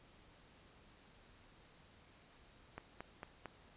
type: click train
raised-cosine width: 0.5 ms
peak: -30 dBFS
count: 4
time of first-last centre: 2.78-3.457 s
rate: 4.43 Hz
effects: pink hiss -64 dBFS RMS until 3.76 s + resampled to 8000 Hz